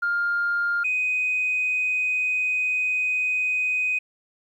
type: tone pair in turn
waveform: sine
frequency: 1404 / 2502 Hz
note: F6 / D#7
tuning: +9 / +9 cents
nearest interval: minor seventh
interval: 1000 cents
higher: second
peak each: -20 dBFS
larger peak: neither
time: 0.02-0.84 / 0.84-3.99 s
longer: second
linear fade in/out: 10 ms
effects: tanh soft clip ceiling -16 dBFS + 10-bit